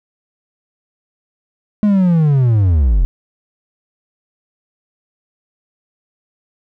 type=linear sweep; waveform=triangle; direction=down; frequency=212.8 to 37.87 Hz; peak=-7 dBFS; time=1.83-3.05 s; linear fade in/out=0 ms; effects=none